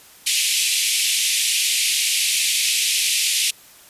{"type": "band-pass noise", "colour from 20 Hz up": "pink", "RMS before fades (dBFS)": -20, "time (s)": [0.26, 3.51], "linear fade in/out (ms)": 10, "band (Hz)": [2300, 12000], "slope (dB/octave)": 48, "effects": ["white hiss -47 dBFS RMS until 3.89 s", "resampled to 32000 Hz"]}